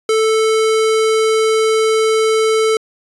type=tone; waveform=square; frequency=440 Hz; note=A4; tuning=in tune; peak=-12 dBFS; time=0.09-2.77 s; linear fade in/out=2 ms; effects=resampled to 24000 Hz